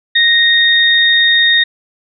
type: tone pair together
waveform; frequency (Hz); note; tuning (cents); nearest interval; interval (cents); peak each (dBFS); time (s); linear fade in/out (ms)
sine; 1868 / 3695; A#6 / A#7; +3 / -16; octave; 1181; -10; 0.15-1.64; 10
effects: none